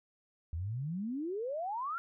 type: exponential sweep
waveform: sine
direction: up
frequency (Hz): 76.8 to 1413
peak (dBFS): -34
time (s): 0.53-1.98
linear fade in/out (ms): 0
effects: none